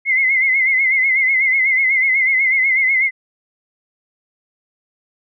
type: tone with vibrato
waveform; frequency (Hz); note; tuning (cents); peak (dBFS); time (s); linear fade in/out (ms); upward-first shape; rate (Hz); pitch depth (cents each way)
sine; 2100; C7; +6; -12; 0.05-3.11; 50; sine; 8.1; 71
effects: none